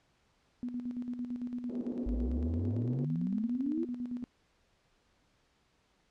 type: tone with tremolo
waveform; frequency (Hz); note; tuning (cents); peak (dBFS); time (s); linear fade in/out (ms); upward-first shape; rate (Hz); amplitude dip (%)
sine; 244.9; B3; -14; -33; 0.63-4.24; 0; square; 8.9; 55
type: band-pass noise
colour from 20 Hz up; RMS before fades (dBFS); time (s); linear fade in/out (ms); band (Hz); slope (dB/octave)
white; -43; 1.69-3.05; 5; 230 to 400; 24
type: exponential sweep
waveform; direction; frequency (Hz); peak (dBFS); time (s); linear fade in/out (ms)
sine; up; 50.8 to 344.7; -31; 2.06-3.85; 5
effects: pink hiss -71 dBFS RMS until 6.1 s + low-pass 6000 Hz 12 dB/octave